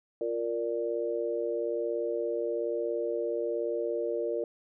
sine chord, Bb major, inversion second, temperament equal, 349.2 / 466.2 / 587.3 Hz, F4 / Bb4 / D5, 0 / 0 / 0 cents, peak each -34 / -31 / -34 dBFS, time 0.21-4.44 s, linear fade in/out 2 ms, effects none

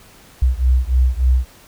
sine beating tone pair, 62 / 65.4 Hz, B1 / C2, +7 / 0 cents, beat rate 3.4 Hz, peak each -14 / -15 dBFS, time 0.42-1.45 s, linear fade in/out 5 ms, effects tanh soft clip ceiling -5 dBFS + pink hiss -46 dBFS RMS until 1.67 s

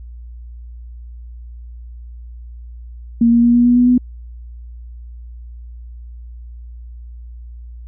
sine tone with pitch steps, 233.1 / 235.5 / 238 / 240.5 / 243 / 245.5 / 248.1 Hz, A#3 / A#3 / A#3 / B3 / B3 / B3 / B3, 0 / +18 / +36 / -46 / -28 / -10 / +8 cents, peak -8 dBFS, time 3.21-3.98 s, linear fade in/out 5 ms, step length 110 ms, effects added 59 Hz sine -31 dBFS peak until 7.87 s

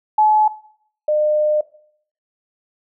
sine tone pair in turn, 856 / 605.3 Hz, A5 / D#5, -48 / -48 cents, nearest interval tritone, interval 600 cents, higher first, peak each -10 / -14 dBFS, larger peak first, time 0.18-0.48 / 1.08-1.61 s, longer second, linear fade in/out 5 ms, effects noise-tail reverb RT60 0.6 s tail -18 dB re dry

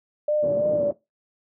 sine tone with vibrato, 590 Hz, D5, 8 cents sharp, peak -19 dBFS, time 0.28-0.91 s, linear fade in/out 5 ms, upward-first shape sine, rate 3 Hz, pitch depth 40 cents each way
white band-pass noise, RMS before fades -33 dBFS, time 0.42-0.93 s, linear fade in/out 20 ms, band 120 to 510 Hz, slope 24 dB/octave
effects noise-tail reverb RT60 0.2 s tail -18 dB re dry

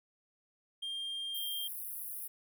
triangle tone, 3200 Hz, G7, 35 cents sharp, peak -35 dBFS, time 0.82-1.68 s, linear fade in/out 10 ms
pink high-pass noise, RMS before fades -42 dBFS, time 1.34-2.28 s, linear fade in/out 10 ms, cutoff 10000 Hz, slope 96 dB/octave
effects none

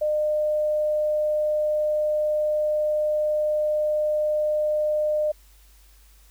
sine tone, 606 Hz, D#5, 46 cents flat, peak -20 dBFS, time 0.01-5.32 s, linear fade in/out 10 ms, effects added 50 Hz sine -51 dBFS peak until 6.3 s + white hiss -58 dBFS RMS until 6.3 s

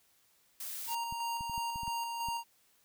blue noise, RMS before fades -41 dBFS, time 0.6-0.95 s, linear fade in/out 5 ms
square tone with tremolo, 932.3 Hz, A#5, in tune, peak -34 dBFS, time 0.87-2.44 s, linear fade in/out 50 ms, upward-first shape square, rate 3 Hz, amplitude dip 30%
clicks, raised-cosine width 5 ms, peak -34 dBFS, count 8, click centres 1.125 / 1.409 / 1.497 / 1.579 / 1.759 / 1.833 / 1.879 / 2.286 s
effects white hiss -69 dBFS RMS until 2.84 s

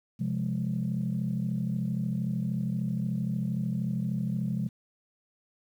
sine chord, F minor, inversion second, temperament equal, 130.81 / 174.61 / 207.7 Hz, C3 / F3 / Ab3, 0 / 0 / 0 cents, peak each -31 dBFS, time 0.19-4.69 s, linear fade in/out 20 ms, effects tanh soft clip ceiling -20 dBFS + 10-bit

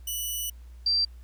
5% pulse / sine tone pair in turn, 2960 / 4701 Hz, F#7 / D8, 0 / +1 cents, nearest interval minor sixth, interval 801 cents, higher second, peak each -21 dBFS, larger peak neither, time 0.07-0.5 / 0.86-1.05 s, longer first, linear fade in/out 5 ms, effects added 60 Hz sine -43 dBFS peak until 1.23 s + pink hiss -64 dBFS RMS until 1.23 s

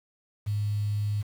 sine tone with quantisation, 103.83 Hz, G#2, in tune, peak -25 dBFS, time 0.46-1.23 s, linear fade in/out 20 ms, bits 8, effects none

